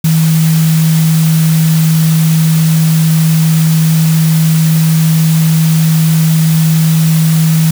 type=tone in noise; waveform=sine; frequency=160 Hz; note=D#3; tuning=49 cents sharp; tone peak=-6 dBFS; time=0.04-7.71 s; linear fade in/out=5 ms; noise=white; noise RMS=-21 dBFS; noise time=0.04-7.71 s; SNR=+12 dB; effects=none